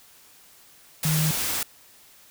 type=tone in noise; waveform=sine; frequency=155.56 Hz; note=D#3; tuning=in tune; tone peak=-21 dBFS; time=1.05-1.31 s; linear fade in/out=2 ms; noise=white; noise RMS=-27 dBFS; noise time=1.03-1.63 s; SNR=+3 dB; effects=white hiss -53 dBFS RMS until 2.3 s